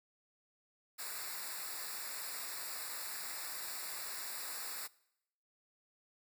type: noise with comb filter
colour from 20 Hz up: white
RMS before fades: -43 dBFS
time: 0.98-4.88 s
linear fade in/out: 20 ms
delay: 0.32 ms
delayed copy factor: -1
effects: noise-tail reverb RT60 0.8 s tail -22 dB re dry